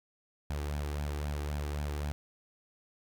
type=tone with flanger; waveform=sawtooth; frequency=73.42 Hz; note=D2; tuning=in tune; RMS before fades=-35 dBFS; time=0.5-2.12 s; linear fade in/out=0 ms; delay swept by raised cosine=1.2 to 2.6 ms; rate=3.8 Hz; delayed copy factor=+0.55; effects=none